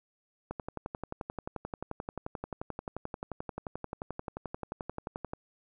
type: click train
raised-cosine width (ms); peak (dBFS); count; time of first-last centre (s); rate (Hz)
1; -22; 56; 0.51-5.335; 11.4
effects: none